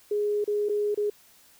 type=tone with dropouts; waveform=sine; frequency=415.3 Hz; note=G#4; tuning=in tune; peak=-23 dBFS; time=0.11-1.1 s; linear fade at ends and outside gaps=5 ms; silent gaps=0.443-0.476 / 0.688-0.694 / 0.946-0.974 s; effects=white hiss -57 dBFS RMS until 1.59 s